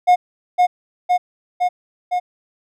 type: tone with echo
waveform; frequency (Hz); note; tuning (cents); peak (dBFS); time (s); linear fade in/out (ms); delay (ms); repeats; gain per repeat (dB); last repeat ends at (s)
triangle; 720; F#5; -47; -6; 0.07-0.16; 20; 510; 4; -2; 2.2
effects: none